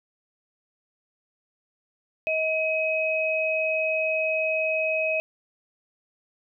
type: tone pair together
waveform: sine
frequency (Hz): 634.2 / 2539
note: D#5 / D#7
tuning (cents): +33 / +34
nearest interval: 2 octaves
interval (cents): 2401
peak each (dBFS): -25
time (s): 2.27-5.2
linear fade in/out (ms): 0
effects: none